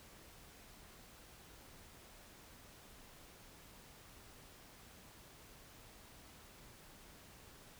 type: silence
effects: pink hiss -59 dBFS RMS until 7.79 s